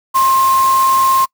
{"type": "tone in noise", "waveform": "sine", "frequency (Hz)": 1061, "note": "C6", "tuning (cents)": 24, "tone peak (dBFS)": -9, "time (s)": [0.14, 1.26], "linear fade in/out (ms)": 20, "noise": "white", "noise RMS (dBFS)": -24, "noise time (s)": [0.14, 1.26], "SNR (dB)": 12, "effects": ["noise-tail reverb RT60 0.1 s tail -25 dB re dry"]}